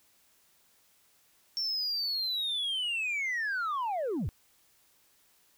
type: linear sweep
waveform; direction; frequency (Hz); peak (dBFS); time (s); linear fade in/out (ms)
sine; down; 5470 to 59.1; -27; 1.57-4.29; 0
effects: tanh soft clip ceiling -28 dBFS + white hiss -66 dBFS RMS until 5.57 s

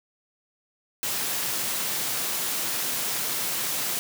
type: high-pass noise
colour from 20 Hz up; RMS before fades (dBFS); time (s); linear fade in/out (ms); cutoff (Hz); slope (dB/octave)
white; -28; 1.03-3.99; 0; 110; 96
effects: none

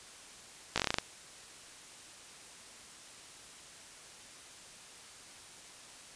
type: slowing click train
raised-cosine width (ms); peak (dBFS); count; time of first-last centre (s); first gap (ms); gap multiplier
0.2; -11; 9; 0.76-0.985; 17; 1.14
effects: white hiss -52 dBFS RMS until 6.15 s + resampled to 22050 Hz

